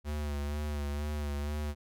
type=tone with vibrato; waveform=square; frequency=73.42 Hz; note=D2; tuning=in tune; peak=-33 dBFS; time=0.04-1.75 s; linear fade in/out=50 ms; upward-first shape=sine; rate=2.1 Hz; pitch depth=40 cents each way; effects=none